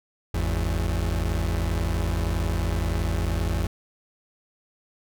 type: tone pair together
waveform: 35% pulse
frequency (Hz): 52.4 / 83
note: G#1 / E2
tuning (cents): +16 / +12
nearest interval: minor sixth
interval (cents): 796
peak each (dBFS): -24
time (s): 0.34-3.67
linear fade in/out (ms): 5
effects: none